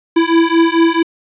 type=beating tone pair; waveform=square; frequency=329.6 / 334.1 Hz; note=E4 / E4; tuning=0 / +23 cents; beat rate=4.5 Hz; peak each=-13 dBFS; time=0.16-1.03 s; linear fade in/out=10 ms; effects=resampled to 8000 Hz + 8-bit